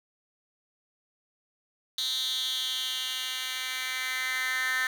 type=tone with high-pass filter sweep; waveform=10% pulse; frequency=257.6 Hz; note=C4; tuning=27 cents flat; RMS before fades=-31 dBFS; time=1.98-4.87 s; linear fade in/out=2 ms; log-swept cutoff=3800 to 1800 Hz; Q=5.3; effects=none